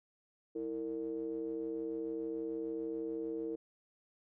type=ring-modulated tone; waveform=triangle; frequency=65.9 Hz; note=C2; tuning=13 cents sharp; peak=-31 dBFS; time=0.55-3.56 s; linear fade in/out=10 ms; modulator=392 Hz; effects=none